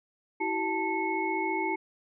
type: tone cluster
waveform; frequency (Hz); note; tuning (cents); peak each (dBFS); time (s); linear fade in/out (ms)
sine; 325.7 / 380.3 / 884 / 2189; E4 / F#4 / A5 / C#7; -21 / +48 / +8 / -22; -33 / -33 / -31 / -33; 0.4-1.76; 10
effects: none